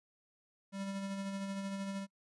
square tone with tremolo, 196 Hz, G3, in tune, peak -37 dBFS, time 0.72-2.07 s, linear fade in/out 50 ms, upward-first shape sine, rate 13 Hz, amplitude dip 35%, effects noise-tail reverb RT60 0.1 s tail -25 dB re dry + resampled to 24000 Hz

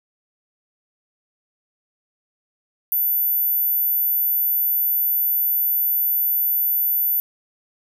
sine tone, 14020 Hz, A9, 7 cents flat, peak -17 dBFS, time 2.92-7.2 s, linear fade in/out 0 ms, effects none

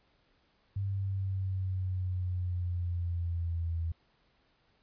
sine exponential sweep, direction down, 99 to 82.41 Hz, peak -30 dBFS, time 0.76-3.92 s, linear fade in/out 5 ms, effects pink hiss -70 dBFS RMS until 4.82 s + resampled to 11025 Hz

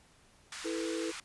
pink band-pass noise, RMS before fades -44 dBFS, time 0.52-1.2 s, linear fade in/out 2 ms, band 1100 to 9400 Hz, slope 24 dB/octave
sine chord, E suspended fourth, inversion none, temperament just, 329.6 / 439.5 / 494.4 Hz, E4 / A4 / B4, 0 / -2 / +2 cents, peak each -35 / -39 / -40 dBFS, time 0.64-1.12 s, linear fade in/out 20 ms
effects pink hiss -63 dBFS RMS until 1.24 s + resampled to 24000 Hz

